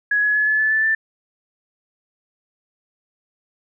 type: tone with pitch steps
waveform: sine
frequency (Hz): 1675 / 1690.6 / 1706.2 / 1722.1 / 1738.1 / 1754.2 / 1770.5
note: G#6 / G#6 / G#6 / A6 / A6 / A6 / A6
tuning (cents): +14 / +30 / +46 / -38 / -22 / -6 / +10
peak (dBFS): -15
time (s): 0.11-0.95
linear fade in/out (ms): 5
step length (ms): 120
effects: none